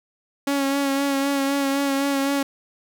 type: tone with vibrato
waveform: sawtooth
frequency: 277.2 Hz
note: C#4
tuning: in tune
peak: -16 dBFS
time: 0.47-2.43 s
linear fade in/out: 5 ms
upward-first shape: sine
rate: 3.9 Hz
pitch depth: 27 cents each way
effects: none